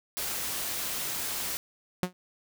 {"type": "noise", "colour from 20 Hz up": "white", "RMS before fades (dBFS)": -33, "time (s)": [0.17, 1.57], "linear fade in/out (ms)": 0}
{"type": "tone with exponential decay", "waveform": "sawtooth", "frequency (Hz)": 181.3, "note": "F#3", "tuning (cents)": -35, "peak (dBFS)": -18, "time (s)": [2.03, 2.13], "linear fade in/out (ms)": 0, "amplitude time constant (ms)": 20}
{"effects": []}